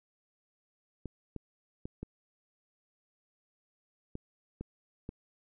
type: clicks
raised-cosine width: 3 ms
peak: -26 dBFS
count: 7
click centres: 1.057 / 1.363 / 1.855 / 2.03 / 4.154 / 4.61 / 5.091 s
effects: none